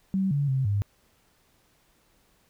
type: tone with pitch steps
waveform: sine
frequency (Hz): 191.8 / 142.6 / 132.8 / 101.3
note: G3 / C#3 / C3 / G#2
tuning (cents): -37 / +49 / +26 / -43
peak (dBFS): -22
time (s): 0.14-0.82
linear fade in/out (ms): 0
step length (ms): 170
effects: pink hiss -65 dBFS RMS until 2.49 s